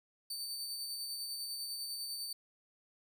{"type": "tone with tremolo", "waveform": "sawtooth", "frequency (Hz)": 4568, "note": "D8", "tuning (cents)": -49, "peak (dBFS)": -35, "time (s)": [0.3, 2.33], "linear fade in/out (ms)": 5, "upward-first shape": "sine", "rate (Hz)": 10, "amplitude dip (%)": 30, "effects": ["12-bit"]}